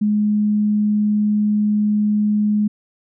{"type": "tone", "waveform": "sine", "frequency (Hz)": 209.7, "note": "G#3", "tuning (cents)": 17, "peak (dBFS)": -14, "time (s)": [0.01, 2.68], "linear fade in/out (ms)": 10, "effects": []}